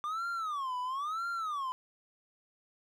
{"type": "tone with vibrato", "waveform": "triangle", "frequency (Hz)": 1174.7, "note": "D6", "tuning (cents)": 0, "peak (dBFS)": -31, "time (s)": [0.04, 1.72], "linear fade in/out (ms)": 0, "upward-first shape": "sine", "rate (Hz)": 1, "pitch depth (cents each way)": 290, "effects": []}